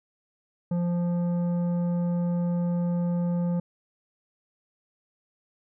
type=tone with tanh clipping; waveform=triangle; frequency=174.2 Hz; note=F3; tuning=4 cents flat; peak=-25 dBFS; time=0.71-3.6 s; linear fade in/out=5 ms; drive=14 dB; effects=none